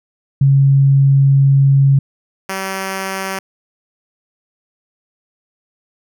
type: tone pair in turn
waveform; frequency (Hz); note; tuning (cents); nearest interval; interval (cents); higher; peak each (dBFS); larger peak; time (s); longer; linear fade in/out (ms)
sine / 5% pulse; 137.6 / 191.99; C#3 / G3; -12 / -36; tritone; 576; second; -7 / -9; first; 0.41-1.99 / 2.49-3.39; first; 5
effects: none